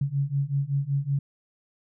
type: beating tone pair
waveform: sine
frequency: 137.1 / 142.4 Hz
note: C#3 / C#3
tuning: -19 / +47 cents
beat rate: 5.3 Hz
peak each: -27 / -26 dBFS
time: 0.01-1.19 s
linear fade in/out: 5 ms
effects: none

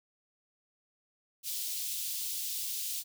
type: high-pass noise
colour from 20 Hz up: white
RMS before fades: -36 dBFS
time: 1.43-3.04 s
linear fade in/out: 50 ms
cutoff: 3100 Hz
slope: 24 dB/octave
effects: none

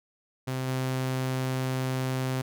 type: tone with level steps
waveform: sawtooth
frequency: 130.1 Hz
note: C3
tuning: 9 cents flat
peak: -25 / -23 dBFS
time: 0.47-2.42 s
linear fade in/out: 10 ms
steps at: 0.67 s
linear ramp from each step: 20 ms
effects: none

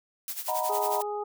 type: noise with tremolo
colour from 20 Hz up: blue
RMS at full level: -33 dBFS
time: 0.28-1.02 s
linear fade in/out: 0 ms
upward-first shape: sine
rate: 11 Hz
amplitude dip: 75%
type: chord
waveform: sine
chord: B major seventh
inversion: first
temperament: equal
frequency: 622.3 / 740 / 932.3 / 987.8 Hz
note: D#5 / F#5 / A#5 / B5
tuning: 0 / 0 / 0 / 0 cents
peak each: -32 dBFS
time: 0.48-1.01 s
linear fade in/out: 5 ms
type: harmonic tone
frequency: 415.3 Hz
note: G#4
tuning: in tune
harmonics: 1 / 2 / 3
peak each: -32 / -33 / -41 dBFS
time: 0.69-1.24 s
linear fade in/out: 10 ms
effects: none

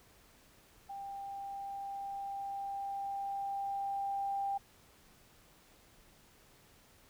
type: tone with level ramp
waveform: sine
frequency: 793 Hz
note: G5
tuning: 20 cents sharp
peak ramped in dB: -41 to -32 dBFS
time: 0.89-4.58 s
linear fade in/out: 10 ms
effects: pink hiss -63 dBFS RMS until 7.09 s

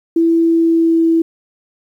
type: tone with pitch glide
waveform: sine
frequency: 331.6 to 328.9 Hz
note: E4 to E4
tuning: +10 to -4 cents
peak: -9 dBFS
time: 0.16-1.22 s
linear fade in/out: 5 ms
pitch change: -14 cents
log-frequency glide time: 0.41-1.06 s
effects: 8-bit

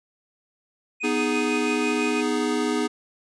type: tone with tremolo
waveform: triangle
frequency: 2489 Hz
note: D#7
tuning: in tune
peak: -25 dBFS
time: 1-2.22 s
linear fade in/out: 20 ms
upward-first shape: sine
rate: 6 Hz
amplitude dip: 55%
type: chord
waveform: square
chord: G# minor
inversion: first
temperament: equal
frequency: 246.9 / 311.1 / 415.3 Hz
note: B3 / D#4 / G#4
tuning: 0 / 0 / 0 cents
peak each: -27 dBFS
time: 1.03-2.88 s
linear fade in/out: 20 ms
effects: resampled to 22050 Hz

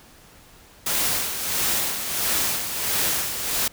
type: noise with tremolo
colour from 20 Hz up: white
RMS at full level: -22 dBFS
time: 0.86-3.68 s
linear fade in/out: 5 ms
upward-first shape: sine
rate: 1.5 Hz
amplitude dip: 55%
effects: pink hiss -50 dBFS RMS until 3.72 s

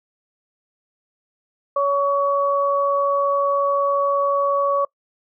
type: tone pair together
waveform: sine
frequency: 562 / 1126.4 Hz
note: C#5 / C#6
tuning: +24 / +27 cents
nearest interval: octave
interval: 1203 cents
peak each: -19 dBFS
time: 1.76-4.85 s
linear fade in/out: 5 ms
effects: noise-tail reverb RT60 0.1 s tail -24 dB re dry

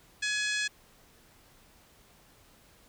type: harmonic tone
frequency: 843 Hz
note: G#5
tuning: 26 cents sharp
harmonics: 2 / 3 / 4 / 5 / 6 / 7 / 8 / 9 / 10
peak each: -31 / -35 / -37 / -39 / -41 / -42 / -43 / -44 / -45 dBFS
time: 0.22-0.68 s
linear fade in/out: 10 ms
effects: pink hiss -60 dBFS RMS until 2.88 s

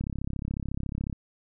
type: click train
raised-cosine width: 5 ms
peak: -19 dBFS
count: 39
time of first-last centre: 0.01-1.128 s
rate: 34 Hz
effects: none

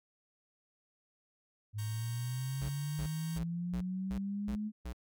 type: linear sweep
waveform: sine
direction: up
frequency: 103.83 to 215.2 Hz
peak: -34 dBFS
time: 1.73-4.72 s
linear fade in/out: 50 ms
type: chord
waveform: 5% pulse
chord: G diminished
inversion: first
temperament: equal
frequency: 932.3 / 1108.7 / 1568 Hz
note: Bb5 / Db6 / G6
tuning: 0 / 0 / 0 cents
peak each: -39 / -42 / -40 dBFS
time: 1.78-3.39 s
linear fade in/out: 10 ms
type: tone bursts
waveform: square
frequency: 60.8 Hz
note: B1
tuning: 26 cents flat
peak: -39 dBFS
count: 7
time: 2.61-4.931 s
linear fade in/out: 10 ms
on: 83 ms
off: 290 ms
effects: none

